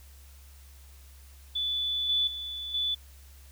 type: tone with level steps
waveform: sine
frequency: 3472 Hz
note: A7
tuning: 24 cents flat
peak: -27 / -23 / -34 / -26 dBFS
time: 1.55-2.95 s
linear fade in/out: 10 ms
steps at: 2.09 / 2.27 / 2.74 s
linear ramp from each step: 5 ms
effects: added 68 Hz sine -49 dBFS peak until 3.51 s + white hiss -58 dBFS RMS until 3.51 s